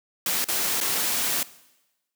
white noise with dropouts, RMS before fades -25 dBFS, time 0.26-1.43 s, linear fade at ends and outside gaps 2 ms, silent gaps 0.444-0.485 / 0.803-0.811 s, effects noise-tail reverb RT60 1.0 s tail -19 dB re dry + high-pass 150 Hz 12 dB/octave

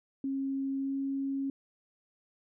sine tone with pitch glide, 271.3 to 273.2 Hz, C#4 to C#4, -37 to -25 cents, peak -30 dBFS, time 0.24-1.5 s, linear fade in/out 2 ms, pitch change +12 cents, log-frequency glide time 0.78-0.95 s, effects none

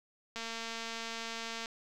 click train, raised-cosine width 0.2 ms, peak -23 dBFS, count 297, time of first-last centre 0.36-1.658 s, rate 228 Hz, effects none

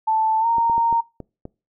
sine tone with pitch glide, 880 to 925.4 Hz, A5 to A#5, 0 to -13 cents, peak -16 dBFS, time 0.07-1.01 s, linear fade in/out 10 ms, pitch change +87 cents, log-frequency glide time 0.4-0.46 s
clicks, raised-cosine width 2 ms, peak -20 dBFS, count 6, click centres 0.583 / 0.698 / 0.78 / 0.927 / 1.203 / 1.454 s
effects noise-tail reverb RT60 0.3 s tail -24 dB re dry

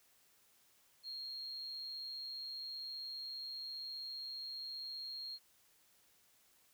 sine tone with amplitude modulation, 4245 Hz, C8, 24 cents sharp, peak -40 dBFS, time 1.03-5.39 s, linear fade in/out 50 ms, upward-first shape sine, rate 159 Hz, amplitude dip 40%, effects tanh soft clip ceiling -37 dBFS + white hiss -70 dBFS RMS until 6.73 s

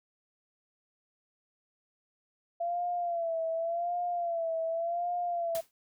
sine tone with vibrato, 679 Hz, F5, 49 cents flat, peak -29 dBFS, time 2.6-5.61 s, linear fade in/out 10 ms, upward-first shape sine, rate 0.88 Hz, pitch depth 70 cents each way
white noise with exponential decay, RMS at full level -37 dBFS, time 5.55-5.71 s, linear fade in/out 0 ms, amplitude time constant 33 ms
effects none

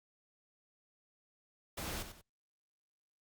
pink noise with echo, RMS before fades -41 dBFS, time 1.77-2.03 s, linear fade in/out 10 ms, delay 93 ms, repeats 2, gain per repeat -9 dB, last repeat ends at 2.216 s, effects Opus 48 kbps

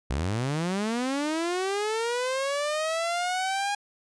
sawtooth linear sweep, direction up, 58.27 to 820 Hz, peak -22 dBFS, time 0.1-3.75 s, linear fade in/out 5 ms, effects resampled to 22050 Hz

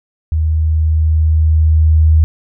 sine tone with level ramp, 78.7 Hz, D#2, 20 cents sharp, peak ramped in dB -11 to -5 dBFS, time 0.32-2.24 s, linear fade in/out 0 ms, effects none

